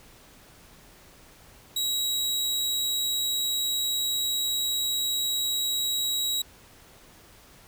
sawtooth tone, 3855 Hz, B7, 43 cents flat, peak -22 dBFS, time 1.76-6.42 s, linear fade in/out 5 ms, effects pink hiss -53 dBFS RMS until 7.67 s

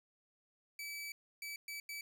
sawtooth tone bursts at uneven times, 2300 Hz, D7, 37 cents flat, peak -39 dBFS, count 4, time 0.79-1.12 / 1.42-1.56 / 1.68-1.8 / 1.89-2.01 s, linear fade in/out 2 ms, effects none

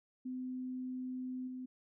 sine tone with level steps, 255.1 Hz, C4, 44 cents flat, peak -38 / -41 dBFS, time 0.25-1.66 s, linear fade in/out 10 ms, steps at 1.47 s, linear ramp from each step 10 ms, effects none

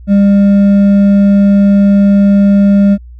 triangle tone with hard clipping, 200 Hz, G3, 35 cents sharp, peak -5 dBFS, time 0.07-2.98 s, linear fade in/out 50 ms, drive 8 dB, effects added 60 Hz sine -29 dBFS peak until 3.19 s

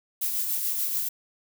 violet noise with tremolo, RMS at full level -26 dBFS, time 0.21-1.09 s, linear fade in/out 10 ms, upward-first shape triangle, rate 6.9 Hz, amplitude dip 40%, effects none

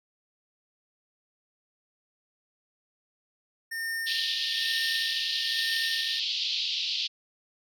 square tone with tremolo, 1819 Hz, A#6, 43 cents flat, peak -30 dBFS, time 3.71-6.2 s, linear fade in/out 10 ms, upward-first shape sine, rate 1.1 Hz, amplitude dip 70%
pink band-pass noise, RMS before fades -30 dBFS, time 4.06-7.08 s, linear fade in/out 20 ms, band 2900 to 4800 Hz, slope 48 dB/octave
effects none

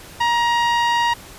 sawtooth tone with low-pass filter, 945 Hz, A#5, 23 cents sharp, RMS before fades -18 dBFS, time 0.2-1.14 s, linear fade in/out 10 ms, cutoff 3900 Hz, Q 0.73, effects pink hiss -40 dBFS RMS until 1.38 s + resampled to 32000 Hz

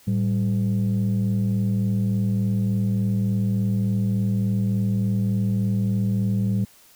sine tone pair together, 110.7 / 194.14 Hz, A2 / G3, +11 / -16 cents, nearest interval minor seventh, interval 973 cents, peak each -20 dBFS, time 0.07-6.65 s, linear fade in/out 10 ms, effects tanh soft clip ceiling -16 dBFS + white hiss -53 dBFS RMS until 6.95 s

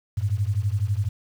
sine beating tone pair, 95.9 / 107.9 Hz, G2 / A2, -37 / -33 cents, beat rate 12 Hz, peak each -24 dBFS, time 0.17-1.09 s, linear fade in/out 10 ms, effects 8-bit

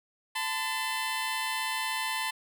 15% pulse tone pair together, 884 / 1020.4 Hz, A5 / C6, +8 / -44 cents, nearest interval major second, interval 248 cents, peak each -26 dBFS, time 0.35-2.31 s, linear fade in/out 10 ms, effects none

